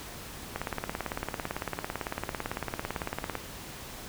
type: click train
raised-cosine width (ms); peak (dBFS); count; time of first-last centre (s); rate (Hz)
0.5; -16; 51; 0.56-3.353; 17.9
effects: pink hiss -43 dBFS RMS until 4.08 s